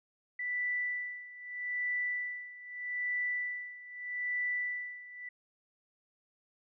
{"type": "tone with tremolo", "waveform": "sine", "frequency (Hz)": 1975.5, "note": "B6", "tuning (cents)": 0, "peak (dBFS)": -30, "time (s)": [0.39, 5.29], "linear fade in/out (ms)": 5, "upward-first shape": "sine", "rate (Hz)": 0.8, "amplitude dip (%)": 85, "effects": []}